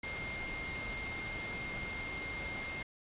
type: tone in noise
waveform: sine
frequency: 2118 Hz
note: C7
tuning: 21 cents sharp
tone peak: -40 dBFS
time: 0.03-2.83 s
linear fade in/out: 5 ms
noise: pink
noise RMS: -43 dBFS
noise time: 0.03-2.83 s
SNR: 0 dB
effects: resampled to 8000 Hz